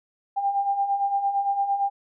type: beating tone pair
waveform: sine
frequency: 790 / 798.8 Hz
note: G5 / G5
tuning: +13 / +32 cents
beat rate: 8.8 Hz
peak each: -29 / -22 dBFS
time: 0.36-1.9 s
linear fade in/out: 20 ms
effects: none